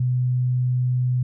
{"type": "tone", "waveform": "sine", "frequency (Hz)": 125.6, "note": "B2", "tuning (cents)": 30, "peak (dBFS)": -18, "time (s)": [0, 1.23], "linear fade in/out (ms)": 5, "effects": []}